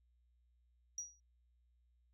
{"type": "tone with exponential decay", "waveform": "sine", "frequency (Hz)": 5770, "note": "F#8", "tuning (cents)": -44, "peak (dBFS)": -36, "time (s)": [0.98, 1.2], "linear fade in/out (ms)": 2, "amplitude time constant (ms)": 47, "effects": ["tanh soft clip ceiling -34 dBFS", "added 60 Hz sine -70 dBFS peak until 2.13 s"]}